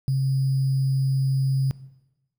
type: tone with sample-and-hold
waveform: sine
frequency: 134.3 Hz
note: C3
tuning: 46 cents sharp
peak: -19 dBFS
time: 0.08-1.71 s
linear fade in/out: 0 ms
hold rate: 4900 Hz
effects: noise-tail reverb RT60 1.0 s tail -18 dB re dry